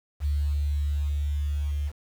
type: tone with level ramp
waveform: sine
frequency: 72.7 Hz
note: D2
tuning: 17 cents flat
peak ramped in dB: -22 to -25 dBFS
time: 0.2-1.92 s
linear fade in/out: 50 ms
effects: 8-bit